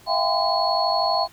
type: tone cluster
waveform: sine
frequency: 654 / 706 / 800 / 1020 / 4354 Hz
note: E5 / F5 / G5 / C6 / C#8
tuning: -14 / +19 / +35 / -44 / -32 cents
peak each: -25 dBFS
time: 0.06-1.28 s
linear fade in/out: 50 ms
effects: pink hiss -51 dBFS RMS until 1.32 s